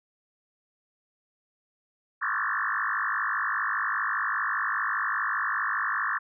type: tone with frequency modulation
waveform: sine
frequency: 1433 Hz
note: F6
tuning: 44 cents sharp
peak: -25 dBFS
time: 2.21-6.19 s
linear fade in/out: 20 ms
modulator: 52.5 Hz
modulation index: 7.3
effects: none